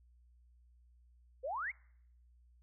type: exponential sweep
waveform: sine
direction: up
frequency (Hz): 480.7 to 2330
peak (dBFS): -36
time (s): 1.43-1.72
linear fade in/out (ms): 20
effects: noise-tail reverb RT60 0.7 s tail -26 dB re dry + added 60 Hz sine -62 dBFS peak until 2.62 s